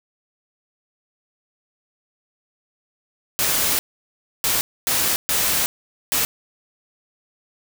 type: noise bursts at uneven times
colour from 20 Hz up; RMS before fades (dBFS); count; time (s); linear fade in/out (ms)
white; -20; 5; 3.39-3.79 / 4.44-4.61 / 4.87-5.16 / 5.29-5.66 / 6.12-6.25; 0
effects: none